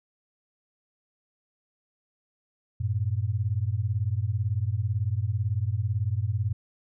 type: beating tone pair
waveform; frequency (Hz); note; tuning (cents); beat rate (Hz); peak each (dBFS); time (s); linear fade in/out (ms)
sine; 95.5 / 113.5; G2 / A#2; -45 / -46; 18; -27; 2.8-6.53; 10
effects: none